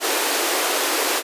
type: high-pass noise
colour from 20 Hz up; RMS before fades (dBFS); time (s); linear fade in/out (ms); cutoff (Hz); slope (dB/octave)
pink; -21; 0-1.23; 50; 310; 48
effects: resampled to 32000 Hz